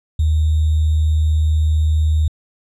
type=tone with sample-and-hold; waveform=sine; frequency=77.78 Hz; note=D#2; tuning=in tune; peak=-12 dBFS; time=0.19-2.28 s; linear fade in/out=5 ms; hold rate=3675 Hz; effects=resampled to 24000 Hz